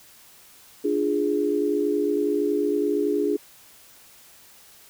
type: chord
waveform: sine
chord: D diminished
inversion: none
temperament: equal with one note detuned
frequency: 293.7 / 346.2 / 415.3 Hz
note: D4 / F4 / Ab4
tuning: 0 / -15 / 0 cents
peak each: -25 / -27 / -23 dBFS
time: 0.84-3.37 s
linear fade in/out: 10 ms
effects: white hiss -51 dBFS RMS until 4.89 s